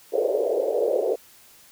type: band-pass noise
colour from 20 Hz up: white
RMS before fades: -23 dBFS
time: 0.12-1.16 s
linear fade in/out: 20 ms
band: 400 to 580 Hz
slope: 48 dB/octave
effects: white hiss -52 dBFS RMS until 1.71 s

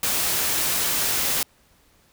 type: noise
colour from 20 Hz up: white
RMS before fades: -23 dBFS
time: 0.03-1.43 s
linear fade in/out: 2 ms
effects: pink hiss -59 dBFS RMS until 2.12 s

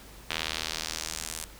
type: tone with band-pass filter sweep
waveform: sawtooth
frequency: 79.5 Hz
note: D#2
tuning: 38 cents sharp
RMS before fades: -35 dBFS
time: 0.3-1.45 s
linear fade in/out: 5 ms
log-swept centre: 3100 to 9300 Hz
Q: 1.4
effects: added 50 Hz sine -50 dBFS peak until 1.59 s + pink hiss -50 dBFS RMS until 1.59 s

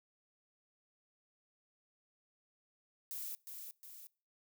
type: noise with echo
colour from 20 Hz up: violet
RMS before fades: -43 dBFS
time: 3.11-3.35 s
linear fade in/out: 0 ms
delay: 360 ms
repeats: 2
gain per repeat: -5 dB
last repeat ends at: 4.07 s
effects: noise-tail reverb RT60 0.4 s tail -24 dB re dry

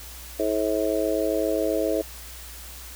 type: harmonic tone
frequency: 107.5 Hz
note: A2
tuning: 40 cents flat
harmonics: 3 / 4 / 5 / 6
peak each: -27 / -27 / -27 / -27 dBFS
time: 0.39-2.02 s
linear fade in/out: 10 ms
effects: added 60 Hz sine -42 dBFS peak until 2.95 s + white hiss -42 dBFS RMS until 2.95 s

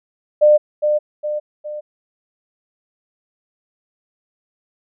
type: tone with echo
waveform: sine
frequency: 600 Hz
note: D5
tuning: 37 cents sharp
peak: -7 dBFS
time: 0.41-0.58 s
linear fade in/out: 20 ms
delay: 410 ms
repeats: 3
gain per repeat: -6 dB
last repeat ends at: 1.81 s
effects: none

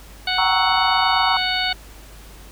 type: harmonic tone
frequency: 740 Hz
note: F#5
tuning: in tune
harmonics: 1 / 2 / 3 / 4 / 5 / 6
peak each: -26 / -26 / -26 / -26 / -26 / -26 dBFS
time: 0.27-1.73 s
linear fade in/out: 5 ms
type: chord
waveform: sine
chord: G diminished seventh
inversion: none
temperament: equal with one note detuned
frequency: 768.3 / 932.3 / 1108.7 / 1318.5 Hz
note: G5 / Bb5 / Db6 / Fb6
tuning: -35 / 0 / 0 / 0 cents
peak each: -23 / -21 / -24 / -24 dBFS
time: 0.38-1.37 s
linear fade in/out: 2 ms
effects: added 50 Hz sine -41 dBFS peak until 2.51 s + pink hiss -45 dBFS RMS until 2.51 s

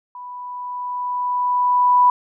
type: tone with level ramp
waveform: sine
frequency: 988 Hz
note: B5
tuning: in tune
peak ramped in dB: -32 to -9 dBFS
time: 0.15-2.1 s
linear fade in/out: 2 ms
effects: none

